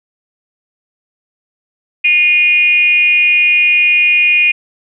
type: tone with frequency modulation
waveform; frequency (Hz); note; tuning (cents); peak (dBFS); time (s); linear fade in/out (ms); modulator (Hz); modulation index
sine; 2460; D#7; -20; -7; 2.04-4.52; 10; 342; 0.52
effects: none